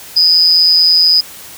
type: tone with amplitude modulation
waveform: sine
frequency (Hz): 4978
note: D#8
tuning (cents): 0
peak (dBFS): -3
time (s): 0.16-1.21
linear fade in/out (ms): 10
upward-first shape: sine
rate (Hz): 169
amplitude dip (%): 65
effects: white hiss -33 dBFS RMS until 1.57 s

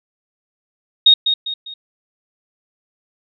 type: tone with echo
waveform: sine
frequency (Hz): 3729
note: A#7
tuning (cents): 0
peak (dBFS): -5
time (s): 1.06-1.14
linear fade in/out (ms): 5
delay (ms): 200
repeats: 3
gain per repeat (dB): -8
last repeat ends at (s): 1.74
effects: none

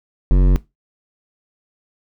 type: tone with hard clipping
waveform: sine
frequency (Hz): 46.32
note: F#1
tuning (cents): +3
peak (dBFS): -11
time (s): 0.31-0.56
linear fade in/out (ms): 0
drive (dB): 14
effects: noise-tail reverb RT60 0.2 s tail -19 dB re dry

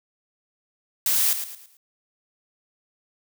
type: noise with echo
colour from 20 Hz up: blue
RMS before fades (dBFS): -21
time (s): 1.06-1.33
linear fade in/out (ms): 2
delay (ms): 110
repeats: 4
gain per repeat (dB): -9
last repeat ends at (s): 1.77
effects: none

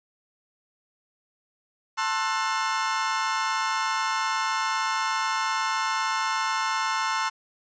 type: chord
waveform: 35% pulse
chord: F# half-diminished seventh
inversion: first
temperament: just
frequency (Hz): 888 / 1065.6 / 1332 / 1480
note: A5 / C6 / E6 / F#6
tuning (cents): +16 / +31 / +18 / 0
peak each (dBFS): -27 / -27 / -29 / -31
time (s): 1.97-7.3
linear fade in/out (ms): 20
effects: resampled to 16000 Hz + 9-bit

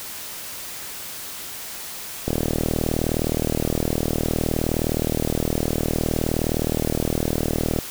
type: click train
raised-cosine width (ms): 2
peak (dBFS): -8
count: 218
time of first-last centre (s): 2.28-7.788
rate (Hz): 39.4
effects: white hiss -34 dBFS RMS until 7.9 s

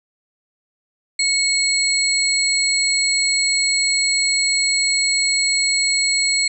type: tone cluster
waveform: sine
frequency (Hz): 2203 / 4237 / 7880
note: C#7 / C8 / B8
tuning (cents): -11 / +21 / -5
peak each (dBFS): -20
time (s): 1.19-6.48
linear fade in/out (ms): 5
effects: none

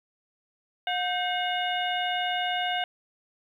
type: harmonic tone with a mistuned harmonic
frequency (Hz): 721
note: F#5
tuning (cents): -45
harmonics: 1 / 2 / 3 / 4 / 5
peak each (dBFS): -28 / -33 / -36 / -32 / -37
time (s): 0.87-2.84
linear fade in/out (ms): 2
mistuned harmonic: 2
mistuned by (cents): +130
effects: 10-bit

